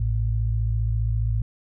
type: tone pair together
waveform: sine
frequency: 55.39 / 110.4 Hz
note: A1 / A2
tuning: +12 / +6 cents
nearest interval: octave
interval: 1194 cents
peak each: -23 / -23 dBFS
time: 0-1.42 s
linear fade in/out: 5 ms
effects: none